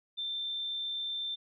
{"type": "tone", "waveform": "sine", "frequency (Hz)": 3566, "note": "A7", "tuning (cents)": 22, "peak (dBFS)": -33, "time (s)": [0.17, 1.36], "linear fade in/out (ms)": 20, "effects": []}